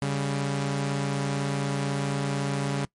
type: tone pair together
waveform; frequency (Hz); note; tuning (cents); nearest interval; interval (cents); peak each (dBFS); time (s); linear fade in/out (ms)
sawtooth; 140.08 / 198.1; C#3 / G3; +18 / +18; tritone; 600; -22 / -29; 0.02-2.85; 0
effects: noise-tail reverb RT60 0.1 s tail -22 dB re dry + MP3 48 kbps